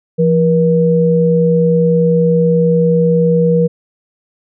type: tone pair together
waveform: sine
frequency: 169.7 / 479.2 Hz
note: F3 / A#4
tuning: -49 / +48 cents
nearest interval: octave + tritone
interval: 1797 cents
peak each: -11 dBFS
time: 0.18-3.68 s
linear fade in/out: 20 ms
effects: none